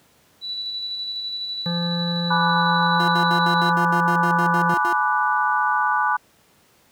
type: tone with tremolo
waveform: sine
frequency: 3951 Hz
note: B7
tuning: in tune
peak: -25 dBFS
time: 0.41-3.73 s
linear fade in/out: 50 ms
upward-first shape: square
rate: 12 Hz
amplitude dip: 25%
type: harmonic tone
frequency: 172.1 Hz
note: F3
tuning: 25 cents flat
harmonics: 1 / 3 / 5 / 7 / 9 / 10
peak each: -22 / -32 / -36 / -39 / -41 / -42 dBFS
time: 1.66-4.74 s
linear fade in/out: 0 ms
type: chord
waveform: sine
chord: G# half-diminished seventh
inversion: none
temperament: equal with one note detuned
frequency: 852.5 / 987.8 / 1174.7 / 1480 Hz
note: G#5 / B5 / D6 / F#6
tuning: +45 / 0 / 0 / 0 cents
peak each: -23 dBFS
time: 2.3-6.17 s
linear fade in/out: 10 ms
type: tone bursts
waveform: 30% pulse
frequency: 349.2 Hz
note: F4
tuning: in tune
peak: -25 dBFS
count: 13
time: 3-4.928 s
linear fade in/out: 0 ms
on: 80 ms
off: 74 ms
effects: pink hiss -57 dBFS RMS until 6.91 s + high-pass 100 Hz 12 dB/octave